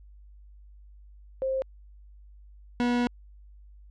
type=tone pair in turn; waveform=sine / 40% pulse; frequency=529 / 242.7 Hz; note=C5 / B3; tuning=+19 / -30 cents; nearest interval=octave + minor second; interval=1349 cents; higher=first; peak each=-25 / -22 dBFS; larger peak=second; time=1.42-1.62 / 2.8-3.07 s; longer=second; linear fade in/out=0 ms; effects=added 50 Hz sine -48 dBFS peak until 3.9 s + low-pass 4000 Hz 12 dB/octave